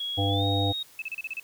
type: tone with pitch glide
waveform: sine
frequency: 3322 to 3750 Hz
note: G#7 to A#7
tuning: 0 to +10 cents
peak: -29 dBFS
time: 0-0.83 s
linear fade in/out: 5 ms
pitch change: +210 cents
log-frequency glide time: 0.28-0.45 s
type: harmonic tone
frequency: 99.3 Hz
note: G2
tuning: 23 cents sharp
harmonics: 1 / 3 / 5 / 7 / 8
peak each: -25 / -30 / -32 / -33 / -34 dBFS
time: 0.17-0.73 s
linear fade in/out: 20 ms
type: tone bursts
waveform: sine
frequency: 2611 Hz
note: E7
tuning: 17 cents flat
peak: -30 dBFS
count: 7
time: 0.99-1.398 s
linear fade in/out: 2 ms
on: 30 ms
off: 33 ms
effects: white hiss -54 dBFS RMS until 1.43 s